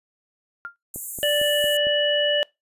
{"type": "tone with exponential decay", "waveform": "sine", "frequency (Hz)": 1396.9, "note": "F6", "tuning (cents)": 0, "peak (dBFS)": -26, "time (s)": [0.65, 0.76], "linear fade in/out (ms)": 0, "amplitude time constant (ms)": 22}
{"type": "high-pass noise", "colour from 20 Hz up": "white", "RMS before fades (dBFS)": -31, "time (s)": [0.94, 1.77], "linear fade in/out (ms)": 2, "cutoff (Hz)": 6900, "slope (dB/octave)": 96}
{"type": "click train", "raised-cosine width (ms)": 2, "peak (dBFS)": -24, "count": 5, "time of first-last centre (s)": [0.96, 1.869], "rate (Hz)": 4.4}
{"type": "harmonic tone", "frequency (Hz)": 587.3, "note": "D5", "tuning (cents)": 0, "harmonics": [1, 3, 5], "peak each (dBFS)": [-21, -27, -22], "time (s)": [1.23, 2.43], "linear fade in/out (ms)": 0}
{"effects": ["noise-tail reverb RT60 0.2 s tail -24 dB re dry", "resampled to 32000 Hz"]}